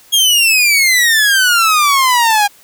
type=exponential sweep; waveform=sawtooth; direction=down; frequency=3300 to 805 Hz; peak=-5 dBFS; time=0.12-2.48 s; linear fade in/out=20 ms; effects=white hiss -45 dBFS RMS until 2.63 s